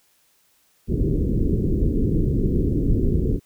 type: low-pass noise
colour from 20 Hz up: pink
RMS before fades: -20 dBFS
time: 0.87-3.4 s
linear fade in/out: 50 ms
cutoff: 420 Hz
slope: 48 dB/octave
effects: white hiss -62 dBFS RMS until 3.45 s